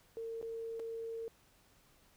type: tone with dropouts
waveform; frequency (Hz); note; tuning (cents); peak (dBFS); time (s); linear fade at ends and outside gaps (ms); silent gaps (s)
sine; 455; A#4; -42; -39; 0.17-1.28; 0; 0.414-0.427 / 0.795-0.799
effects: pink hiss -67 dBFS RMS until 2.16 s